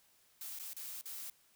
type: noise with dropouts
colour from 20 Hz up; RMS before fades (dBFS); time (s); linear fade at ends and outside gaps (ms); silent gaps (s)
blue; -45; 0.41-1.3; 2; 0.589-0.596 / 0.733-0.765 / 1.012-1.056
effects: white hiss -69 dBFS RMS until 1.55 s